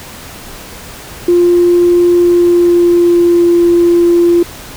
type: tone with pitch glide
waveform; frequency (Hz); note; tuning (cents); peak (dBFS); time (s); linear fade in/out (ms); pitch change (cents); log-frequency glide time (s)
sine; 350 to 344.8; F4 to F4; +4 to -22; -4; 1.28-4.43; 5; -26; 2.13-3.54
effects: tanh soft clip ceiling 0 dBFS + pink hiss -30 dBFS RMS until 4.76 s